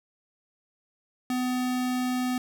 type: tone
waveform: square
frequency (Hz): 251.6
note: B3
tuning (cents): +32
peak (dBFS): -26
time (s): 1.3-2.38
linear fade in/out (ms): 2
effects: none